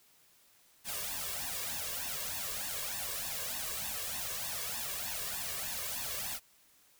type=noise with flanger; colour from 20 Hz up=white; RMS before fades=-38 dBFS; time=0.84-6.4 s; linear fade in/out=50 ms; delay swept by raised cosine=1.1 to 1.83 ms; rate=3.3 Hz; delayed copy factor=+0.85; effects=white hiss -65 dBFS RMS until 6.99 s